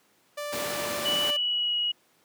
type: tone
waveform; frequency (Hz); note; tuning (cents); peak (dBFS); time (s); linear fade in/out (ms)
sawtooth; 587.3; D5; 0; -28; 0.37-1.37; 10
type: noise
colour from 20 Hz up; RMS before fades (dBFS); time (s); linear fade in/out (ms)
pink; -32; 0.52-1.31; 10
type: tone with pitch glide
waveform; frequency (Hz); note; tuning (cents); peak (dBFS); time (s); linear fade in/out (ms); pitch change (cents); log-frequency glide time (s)
sine; 2960 to 2904; F#7 to F#7; 0 to -33; -24; 1.05-1.92; 10; -33; 1.23-1.75
effects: pink hiss -64 dBFS RMS until 2.24 s + high-pass 200 Hz 12 dB/octave